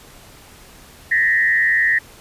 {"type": "tone with frequency modulation", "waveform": "sine", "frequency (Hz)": 1864.7, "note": "A#6", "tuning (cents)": 0, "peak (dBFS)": -13, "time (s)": [1.11, 1.99], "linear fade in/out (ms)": 10, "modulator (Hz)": 110, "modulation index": 1, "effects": ["pink hiss -44 dBFS RMS until 2.2 s", "resampled to 32000 Hz"]}